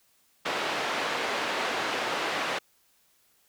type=band-pass noise; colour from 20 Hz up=pink; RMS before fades=-30 dBFS; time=0.45-2.59 s; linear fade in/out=10 ms; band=480 to 3300 Hz; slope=12 dB/octave; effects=white hiss -66 dBFS RMS until 3.48 s